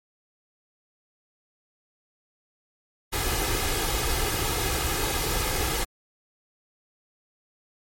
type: noise with comb filter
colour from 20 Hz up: pink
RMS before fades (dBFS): -26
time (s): 3.12-5.85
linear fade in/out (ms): 20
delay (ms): 2.4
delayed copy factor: +0.6
effects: MP3 64 kbps